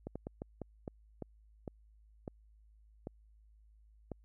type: slowing click train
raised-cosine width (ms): 2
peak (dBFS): -27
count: 11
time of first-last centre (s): 0.07-4.117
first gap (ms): 86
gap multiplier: 1.32
effects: added 53 Hz sine -60 dBFS peak until 4.24 s